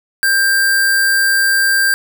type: tone with sample-and-hold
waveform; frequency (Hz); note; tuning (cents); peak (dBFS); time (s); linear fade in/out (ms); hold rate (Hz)
sine; 1589; G6; +23; -10; 0.23-1.94; 0; 6300
effects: none